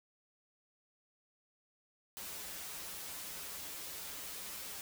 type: noise with comb filter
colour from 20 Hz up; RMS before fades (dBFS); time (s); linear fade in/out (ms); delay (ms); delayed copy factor
white; -45; 2.17-4.81; 0; 8.3; -0.85
effects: none